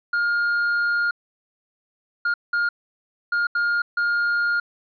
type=tone bursts at uneven times; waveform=triangle; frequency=1415 Hz; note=F6; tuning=22 cents sharp; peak=-17 dBFS; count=6; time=0.13-1.11 / 2.25-2.34 / 2.53-2.69 / 3.32-3.47 / 3.55-3.82 / 3.97-4.6 s; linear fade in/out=5 ms; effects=resampled to 11025 Hz